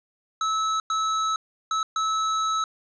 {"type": "tone bursts at uneven times", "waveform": "square", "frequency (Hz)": 1300, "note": "E6", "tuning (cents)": -24, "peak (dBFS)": -23, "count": 4, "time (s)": [[0.41, 0.8], [0.9, 1.36], [1.71, 1.83], [1.96, 2.64]], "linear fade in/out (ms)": 2, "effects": ["resampled to 16000 Hz", "10-bit"]}